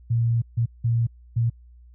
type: tone bursts at uneven times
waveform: sine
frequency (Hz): 116.54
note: A#2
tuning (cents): 0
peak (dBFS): -18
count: 4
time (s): 0.1-0.42 / 0.57-0.66 / 0.84-1.07 / 1.36-1.5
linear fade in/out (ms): 10
effects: added 60 Hz sine -46 dBFS peak until 1.94 s